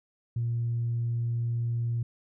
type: tone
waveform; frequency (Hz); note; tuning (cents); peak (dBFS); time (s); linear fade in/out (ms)
sine; 117.6; A#2; +16; -25; 0.36-2.03; 5
effects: tanh soft clip ceiling -22 dBFS